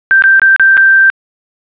sine tone with dropouts, 1568 Hz, G6, in tune, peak -3 dBFS, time 0.11-1.1 s, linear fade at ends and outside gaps 0 ms, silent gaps 0.222-0.239 / 0.396-0.418 / 0.562-0.597 / 0.77-0.776 s, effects resampled to 8000 Hz + 7-bit

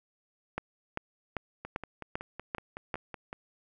two click trains, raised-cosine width 0.5 ms, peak -17 / -24 dBFS, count 7 / 10, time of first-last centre 0.58-2.942 / 1.65-3.329 s, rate 2.54 / 5.36 Hz, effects none

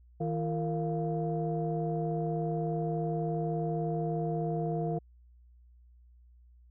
sine tone cluster, 159.6 / 342.6 / 459.2 / 694 Hz, D#3 / F4 / A#4 / F5, +44 / -33 / -26 / -11 cents, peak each -31 / -37 / -35 / -36 dBFS, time 0.2-4.99 s, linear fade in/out 10 ms, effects tanh soft clip ceiling -20 dBFS + added 60 Hz sine -55 dBFS peak until 6.7 s

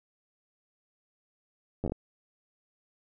slowing click train, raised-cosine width 2 ms, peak -19 dBFS, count 6, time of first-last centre 1.84-1.92 s, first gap 10 ms, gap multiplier 1.24, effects none

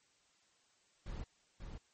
brown noise with echo, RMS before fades -43 dBFS, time 1.06-1.24 s, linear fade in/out 5 ms, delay 540 ms, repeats 1, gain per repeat -4 dB, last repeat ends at 1.78 s, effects white hiss -72 dBFS RMS until 1.93 s + MP3 32 kbps

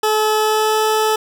20% pulse tone with pitch glide, 430.6 to 434.3 Hz, A4 to A4, -37 to -23 cents, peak -9 dBFS, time 0.03-1.16 s, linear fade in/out 5 ms, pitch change +14 cents, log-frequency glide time 0.36-0.84 s, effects none

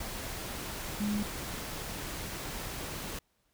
sine tone in noise, 207.7 Hz, G#3, in tune, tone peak -29 dBFS, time 1-1.23 s, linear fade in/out 5 ms, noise pink, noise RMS -39 dBFS, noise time 0-3.19 s, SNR +7 dB, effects pink hiss -74 dBFS RMS until 3.53 s

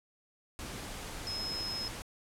sine tone in noise, 5150 Hz, E8, 41 cents flat, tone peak -35 dBFS, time 1.27-1.88 s, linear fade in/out 0 ms, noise pink, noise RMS -42 dBFS, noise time 0.59-2.02 s, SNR +4 dB, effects low-pass 11000 Hz 12 dB/octave

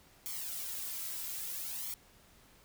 blue noise with flanger, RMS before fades -40 dBFS, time 0.26-1.94 s, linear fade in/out 0 ms, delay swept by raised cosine 0.9 to 3.1 ms, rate 0.6 Hz, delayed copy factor +0.8, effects pink hiss -62 dBFS RMS until 2.64 s

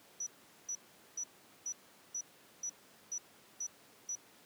sine tone bursts, 5900 Hz, F#8, 6 cents flat, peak -36 dBFS, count 9, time 0.2-4.154 s, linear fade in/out 5 ms, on 66 ms, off 420 ms, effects pink hiss -61 dBFS RMS until 4.45 s + high-pass 200 Hz 12 dB/octave

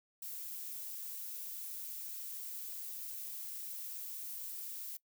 violet noise, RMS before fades -44 dBFS, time 0.22-4.97 s, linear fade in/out 5 ms, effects noise-tail reverb RT60 0.1 s tail -21 dB re dry

